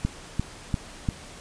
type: click train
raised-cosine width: 5 ms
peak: -11 dBFS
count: 4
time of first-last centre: 0.05-1.088 s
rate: 2.89 Hz
effects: pink hiss -44 dBFS RMS until 1.4 s + resampled to 22050 Hz